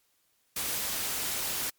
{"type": "noise", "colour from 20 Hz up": "white", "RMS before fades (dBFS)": -32, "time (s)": [0.56, 1.7], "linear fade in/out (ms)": 5, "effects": ["white hiss -71 dBFS RMS until 1.78 s", "MP3 96 kbps"]}